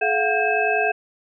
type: tone cluster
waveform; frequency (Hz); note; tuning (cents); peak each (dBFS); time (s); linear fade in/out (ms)
sine; 426.7 / 685 / 735 / 1599 / 2594; G#4 / F5 / F#5 / G6 / E7; +47 / -34 / -12 / +34 / -28; -24; 0.01-0.92; 10
effects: none